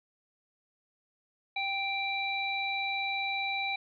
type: harmonic tone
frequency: 785 Hz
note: G5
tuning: 2 cents sharp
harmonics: 1 / 3 / 5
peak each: -35 / -32 / -37 dBFS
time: 1.56-3.76 s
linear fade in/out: 5 ms
effects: none